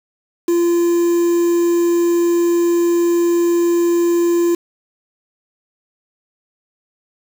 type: tone with quantisation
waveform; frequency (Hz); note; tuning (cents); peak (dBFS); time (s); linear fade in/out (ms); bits
triangle; 343.5; F4; -29; -10; 0.48-4.55; 5; 5
effects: none